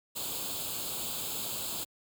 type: noise with comb filter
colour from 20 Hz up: white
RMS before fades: -36 dBFS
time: 0.15-1.85 s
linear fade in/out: 20 ms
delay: 0.26 ms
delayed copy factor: +0.8
effects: high-pass 60 Hz 12 dB/octave